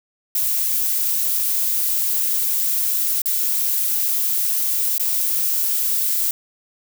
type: noise with dropouts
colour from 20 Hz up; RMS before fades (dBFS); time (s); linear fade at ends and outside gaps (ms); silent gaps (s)
violet; -20; 0.35-6.31; 2; 3.218-3.257 / 4.981-4.997
effects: none